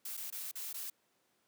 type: noise with dropouts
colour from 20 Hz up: blue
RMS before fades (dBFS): -42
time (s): 0.05-0.9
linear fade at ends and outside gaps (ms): 5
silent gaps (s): 0.17-0.174 / 0.303-0.324 / 0.514-0.554 / 0.73-0.741
effects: pink hiss -75 dBFS RMS until 1.47 s + high-pass 200 Hz 12 dB/octave